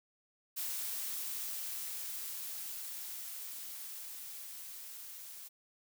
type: noise with level ramp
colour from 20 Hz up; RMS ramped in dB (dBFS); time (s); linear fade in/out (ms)
blue; -38 to -49; 0.56-5.49; 20
effects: none